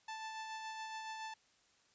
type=tone with tremolo; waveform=sawtooth; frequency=880 Hz; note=A5; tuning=in tune; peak=-38 dBFS; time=0.08-1.34 s; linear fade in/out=5 ms; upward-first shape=sine; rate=7.1 Hz; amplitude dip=30%; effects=white hiss -71 dBFS RMS until 1.94 s + resampled to 16000 Hz